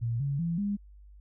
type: tone with pitch steps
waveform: sine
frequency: 116.54 / 140.2 / 168.66 / 202.9 Hz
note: A#2 / C#3 / E3 / G#3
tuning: 0 / +20 / +40 / -40 cents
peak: -27 dBFS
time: 0.01-0.77 s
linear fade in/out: 20 ms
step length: 190 ms
effects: added 50 Hz sine -49 dBFS peak until 1.2 s